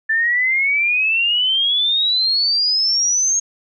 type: exponential sweep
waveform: sine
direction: up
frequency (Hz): 1760 to 6560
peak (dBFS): -14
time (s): 0.09-3.4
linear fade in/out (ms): 10
effects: none